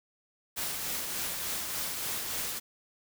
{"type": "noise with tremolo", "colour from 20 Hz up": "white", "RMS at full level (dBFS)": -33, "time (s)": [0.56, 2.6], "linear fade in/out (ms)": 20, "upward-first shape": "triangle", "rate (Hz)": 3.4, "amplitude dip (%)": 35, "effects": []}